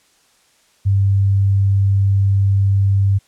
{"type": "tone", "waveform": "sine", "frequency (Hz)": 98.5, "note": "G2", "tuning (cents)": 9, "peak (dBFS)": -11, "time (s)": [0.85, 3.19], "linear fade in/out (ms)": 20, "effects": ["white hiss -56 dBFS RMS until 3.27 s", "low-pass 9000 Hz 12 dB/octave"]}